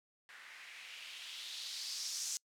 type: noise with low-pass filter sweep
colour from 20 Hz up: violet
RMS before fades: -45 dBFS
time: 0.29-2.37 s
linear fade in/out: 0 ms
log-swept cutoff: 1700 to 6400 Hz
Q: 2.8
effects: noise-tail reverb RT60 0.1 s tail -26 dB re dry